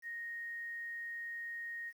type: tone with quantisation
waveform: sine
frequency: 1864.7 Hz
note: A#6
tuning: in tune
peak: -40 dBFS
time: 0.02-1.93 s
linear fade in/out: 50 ms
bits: 11
effects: none